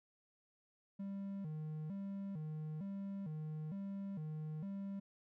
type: tone with vibrato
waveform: triangle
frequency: 174.61 Hz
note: F3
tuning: in tune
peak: -39 dBFS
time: 0.99-5 s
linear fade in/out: 10 ms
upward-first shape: square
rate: 1.1 Hz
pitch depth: 210 cents each way
effects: none